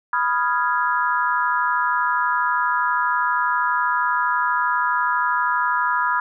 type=chord; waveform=sine; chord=F half-diminished seventh; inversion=second; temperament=equal; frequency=987.8 / 1244.5 / 1396.9 / 1661.2 Hz; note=Cb6 / Eb6 / F6 / Ab6; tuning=0 / 0 / 0 / 0 cents; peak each=-21 / -24 / -24 / -25 dBFS; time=0.13-6.2 s; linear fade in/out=2 ms; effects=none